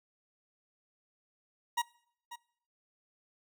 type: tone with echo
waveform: 40% pulse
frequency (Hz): 950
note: A#5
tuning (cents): +33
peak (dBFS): -27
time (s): 1.77-1.82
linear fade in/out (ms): 10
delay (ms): 540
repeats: 1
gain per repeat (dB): -14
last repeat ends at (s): 2.36
effects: noise-tail reverb RT60 0.6 s tail -22 dB re dry